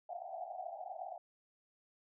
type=band-pass noise; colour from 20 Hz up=pink; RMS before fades=-45 dBFS; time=0.09-1.18 s; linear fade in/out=5 ms; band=660 to 770 Hz; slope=96 dB/octave; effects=none